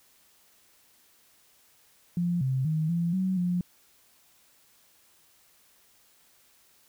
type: tone with pitch steps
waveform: sine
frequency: 174.2 / 131.5 / 157 / 170.3 / 187.6 / 177.7 Hz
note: F3 / C3 / D#3 / F3 / F#3 / F3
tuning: -4 / +9 / +16 / -43 / +24 / +30 cents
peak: -24 dBFS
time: 2.17-3.61 s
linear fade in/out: 2 ms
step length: 240 ms
effects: white hiss -62 dBFS RMS until 6.88 s